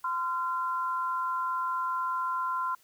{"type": "tone pair together", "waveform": "sine", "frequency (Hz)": [1029.3, 1374], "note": ["C6", "F6"], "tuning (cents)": [-29, -29], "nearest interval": "perfect fourth", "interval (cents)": 500, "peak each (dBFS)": [-29, -33], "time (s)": [0.04, 2.75], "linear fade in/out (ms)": 5, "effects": ["white hiss -63 dBFS RMS until 2.83 s"]}